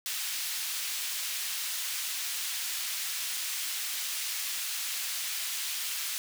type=high-pass noise; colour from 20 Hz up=pink; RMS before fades=-34 dBFS; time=0.06-6.18 s; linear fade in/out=0 ms; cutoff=2700 Hz; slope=12 dB/octave; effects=none